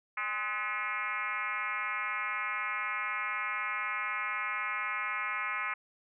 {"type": "tone with frequency modulation", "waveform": "sine", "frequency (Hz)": 1714, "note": "A6", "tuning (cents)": -46, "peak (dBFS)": -31, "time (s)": [0.17, 5.74], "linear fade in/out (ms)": 5, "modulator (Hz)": 224, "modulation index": 3.1, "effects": []}